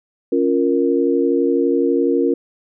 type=chord; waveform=sine; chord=Bb minor; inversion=first; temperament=equal; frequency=277.2 / 349.2 / 466.2 Hz; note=Db4 / F4 / Bb4; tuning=0 / 0 / 0 cents; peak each=-18 dBFS; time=0.32-2.34 s; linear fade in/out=5 ms; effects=none